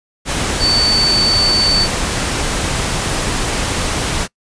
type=tone in noise; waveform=sine; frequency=4528 Hz; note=C#8; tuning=36 cents sharp; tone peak=-12 dBFS; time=0.59-1.88 s; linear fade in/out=50 ms; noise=pink; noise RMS=-18 dBFS; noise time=0.25-4.28 s; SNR=+3 dB; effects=noise-tail reverb RT60 0.1 s tail -24 dB re dry + resampled to 22050 Hz